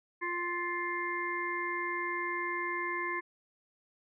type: harmonic tone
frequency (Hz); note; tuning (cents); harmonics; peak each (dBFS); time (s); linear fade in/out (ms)
350; F4; +4; 1 / 3 / 5 / 6; -39 / -36 / -38 / -37; 0.21-3.21; 20
effects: none